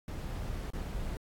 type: noise with dropouts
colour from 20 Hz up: brown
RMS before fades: -37 dBFS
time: 0.08-1.17 s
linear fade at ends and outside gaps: 1 ms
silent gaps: 0.704-0.734 s
effects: AAC 64 kbps